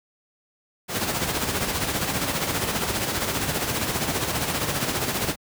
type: noise with tremolo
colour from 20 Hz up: pink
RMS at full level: -23 dBFS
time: 0.88-5.36 s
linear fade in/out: 50 ms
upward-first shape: sine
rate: 15 Hz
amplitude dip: 50%
effects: high-pass 80 Hz 12 dB/octave